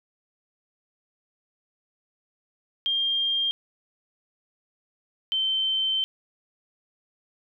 sine tone pair in turn, 3203 / 3097 Hz, G7 / G7, +37 / -22 cents, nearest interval minor second, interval 59 cents, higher first, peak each -22 dBFS, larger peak neither, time 2.86-3.51 / 5.32-6.04 s, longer second, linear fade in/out 0 ms, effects none

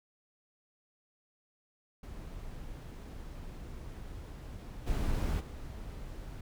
brown noise with level steps, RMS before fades -44 / -32 / -43 dBFS, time 2.03-6.41 s, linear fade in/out 5 ms, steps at 4.86 / 5.39 s, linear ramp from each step 20 ms, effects none

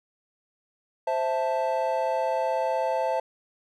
triangle chord, A minor, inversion first, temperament equal, 523.3 / 659.3 / 880 Hz, C5 / E5 / A5, 0 / 0 / 0 cents, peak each -26 dBFS, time 1.07-3.2 s, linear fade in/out 5 ms, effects none

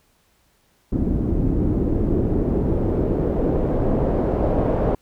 pink noise with low-pass filter sweep, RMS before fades -20 dBFS, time 0.92-4.95 s, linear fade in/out 5 ms, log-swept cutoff 270 to 630 Hz, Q 1.7, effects pink hiss -62 dBFS RMS until 5.01 s

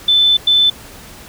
sine tone bursts at uneven times, 3520 Hz, A7, in tune, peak -8 dBFS, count 2, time 0.08-0.37 / 0.47-0.7 s, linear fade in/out 5 ms, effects pink hiss -37 dBFS RMS until 1.28 s

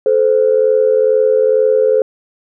sine tone pair together, 434.7 / 516.9 Hz, A4 / C5, -21 / -21 cents, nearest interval minor third, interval 300 cents, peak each -11 dBFS, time 0.06-2.02 s, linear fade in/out 2 ms, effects tanh soft clip ceiling -1 dBFS

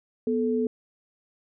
sine tone pair together, 244.8 / 436.2 Hz, B3 / A4, -15 / -15 cents, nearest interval minor seventh, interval 1000 cents, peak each -25 dBFS, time 0.27-0.67 s, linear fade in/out 2 ms, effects none

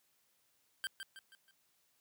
25% pulse tone with echo, 1568 Hz, G6, in tune, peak -32 dBFS, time 0.84-0.87 s, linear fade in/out 0 ms, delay 160 ms, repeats 4, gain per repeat -7 dB, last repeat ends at 1.51 s, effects white hiss -75 dBFS RMS until 2 s + high-pass 60 Hz 12 dB/octave

